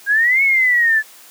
sine exponential two-way sweep, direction up then down, 1600 to 2221 to 1723 Hz, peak -11 dBFS, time 0.06-1.03 s, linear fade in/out 50 ms, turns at 0.43 s, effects white hiss -43 dBFS RMS until 1.3 s + high-pass 300 Hz 12 dB/octave

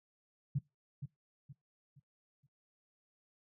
sine tone with echo, 140 Hz, C#3, 18 cents sharp, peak -29 dBFS, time 0.55-0.59 s, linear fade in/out 10 ms, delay 470 ms, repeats 4, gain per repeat -9 dB, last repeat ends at 2.47 s, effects noise-tail reverb RT60 0.2 s tail -22 dB re dry

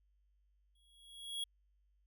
square tone with exponential growth, 3322 Hz, G#7, in tune, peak -36 dBFS, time 0.75-1.44 s, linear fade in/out 5 ms, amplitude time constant 150 ms, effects added 50 Hz sine -70 dBFS peak until 2.06 s

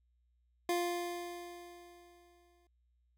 25% pulse tone with exponential decay, 349.2 Hz, F4, in tune, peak -26 dBFS, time 0.69-2.67 s, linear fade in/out 2 ms, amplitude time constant 430 ms, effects added 60 Hz sine -70 dBFS peak until 3.17 s

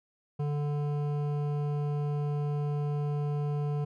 triangle tone with hard clipping, 146.3 Hz, D3, 6 cents flat, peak -30 dBFS, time 0.39-3.85 s, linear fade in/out 10 ms, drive 16 dB, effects none

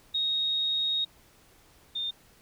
sine tone pair in turn, 3750 / 3631 Hz, A#7 / A#7, +10 / -46 cents, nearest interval minor second, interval 56 cents, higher first, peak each -25 / -29 dBFS, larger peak first, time 0.14-1.05 / 1.95-2.11 s, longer first, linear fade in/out 10 ms, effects pink hiss -59 dBFS RMS until 2.41 s

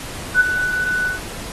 sine tone with ADSR envelope, 1489 Hz, F#6, 11 cents sharp, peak -7 dBFS, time 0.34-1.2 s, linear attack 63 ms, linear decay 18 ms, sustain -10 dB, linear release 130 ms, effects pink hiss -32 dBFS RMS until 1.52 s + AAC 32 kbps

